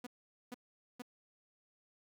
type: tone bursts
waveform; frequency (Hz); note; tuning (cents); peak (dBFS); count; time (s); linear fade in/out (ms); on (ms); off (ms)
sawtooth; 246.1; B3; -6; -39; 3; 0.04-1.021; 5; 27; 450
effects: none